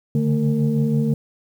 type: tone cluster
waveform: sine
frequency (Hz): 140.5 / 146.6 / 223.1 / 459.7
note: C#3 / D3 / A3 / A#4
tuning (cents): +24 / -3 / +24 / -24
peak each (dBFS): -26 / -19 / -19 / -27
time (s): 0.15-1.14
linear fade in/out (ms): 2
effects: tanh soft clip ceiling -9 dBFS + 8-bit